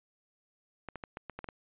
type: clicks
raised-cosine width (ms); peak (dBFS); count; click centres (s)
0.5; -25; 8; 0.887 / 0.957 / 1.038 / 1.171 / 1.297 / 1.39 / 1.443 / 1.488
effects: resampled to 8000 Hz